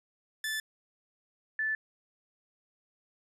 sawtooth / sine tone pair in turn, 1750 / 1750 Hz, A6 / A6, -10 / -10 cents, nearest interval unison, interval 0 cents, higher neither, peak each -28 dBFS, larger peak neither, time 0.44-0.6 / 1.59-1.75 s, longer neither, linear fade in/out 2 ms, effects resampled to 32000 Hz

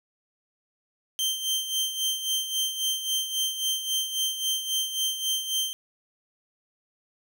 sawtooth tone with tremolo, 3136 Hz, G7, in tune, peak -20 dBFS, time 1.19-5.73 s, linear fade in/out 0 ms, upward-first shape sine, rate 3.7 Hz, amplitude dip 65%, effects none

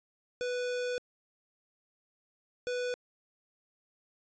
square tone bursts at uneven times, 493.9 Hz, B4, in tune, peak -32 dBFS, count 2, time 0.41-0.98 / 2.67-2.94 s, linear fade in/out 0 ms, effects resampled to 16000 Hz

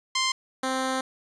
10% pulse tone pair in turn, 1046.5 / 261.6 Hz, C6 / C4, 0 / 0 cents, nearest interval 2 octaves, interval 2400 cents, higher first, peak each -14 / -17 dBFS, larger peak first, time 0.15-0.32 / 0.63-1.01 s, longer second, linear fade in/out 5 ms, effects resampled to 24000 Hz + 9-bit

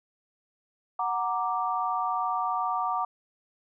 sine chord, Gb augmented, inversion none, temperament equal, 740 / 932.3 / 1174.7 Hz, Gb5 / Bb5 / D6, 0 / 0 / 0 cents, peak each -30 / -31 / -29 dBFS, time 0.99-3.05 s, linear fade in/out 5 ms, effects none

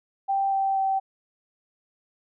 sine tone with pitch steps, 784 / 778.6 / 773.2 Hz, G5 / G5 / G5, 0 / -12 / -24 cents, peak -21 dBFS, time 0.28-1 s, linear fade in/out 20 ms, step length 240 ms, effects none

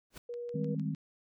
pink noise with exponential growth, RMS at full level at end -41 dBFS, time 0.1-0.18 s, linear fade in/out 5 ms, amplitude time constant 16 ms
sine tone, 479.8 Hz, A#4, 50 cents sharp, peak -37 dBFS, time 0.29-0.75 s, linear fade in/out 5 ms
click train, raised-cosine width 0.2 ms, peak -39 dBFS, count 5, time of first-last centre 0.34-0.949 s, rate 6.57 Hz
sine chord, Ab major seventh, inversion second, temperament equal, 155.56 / 196 / 207.7 / 261.6 Hz, Eb3 / G3 / Ab3 / C4, 0 / 0 / 0 / 0 cents, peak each -34 / -38 / -39 / -39 dBFS, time 0.54-0.95 s, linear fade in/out 10 ms
effects none

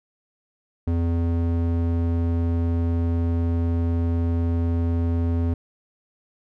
square tone with band-pass filter, 84 Hz, E2, 33 cents sharp, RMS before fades -22 dBFS, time 0.87-5.54 s, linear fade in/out 5 ms, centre 170 Hz, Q 0.88, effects none

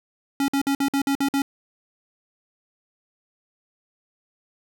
square tone bursts, 277.2 Hz, C#4, in tune, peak -20 dBFS, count 8, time 0.4-1.42 s, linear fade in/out 2 ms, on 82 ms, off 52 ms, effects none

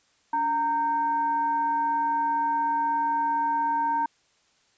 sine tone with frequency modulation, 922 Hz, A#5, 19 cents flat, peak -22 dBFS, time 0.33-4.06 s, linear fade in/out 5 ms, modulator 635 Hz, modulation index 0.37, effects white hiss -65 dBFS RMS until 4.77 s + resampled to 16000 Hz

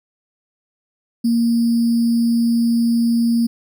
sine tone with sample-and-hold, 233.1 Hz, A#3, in tune, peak -13 dBFS, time 1.24-3.47 s, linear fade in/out 10 ms, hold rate 4900 Hz, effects none

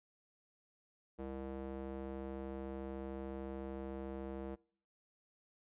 square tone with band-pass filter, 66.8 Hz, C2, 36 cents sharp, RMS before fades -44 dBFS, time 1.18-4.56 s, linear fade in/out 20 ms, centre 420 Hz, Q 1.3, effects noise-tail reverb RT60 0.6 s tail -26 dB re dry + resampled to 8000 Hz

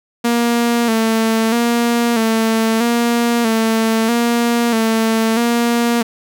sawtooth tone with vibrato, 229.8 Hz, A#3, 25 cents flat, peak -9 dBFS, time 0.24-6.03 s, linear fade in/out 10 ms, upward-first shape square, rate 0.78 Hz, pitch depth 47 cents each way, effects none

